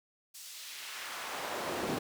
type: noise with high-pass filter sweep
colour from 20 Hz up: brown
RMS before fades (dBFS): -39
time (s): 0.34-1.99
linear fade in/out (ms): 10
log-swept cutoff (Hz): 6500 to 260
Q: 0.88
effects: none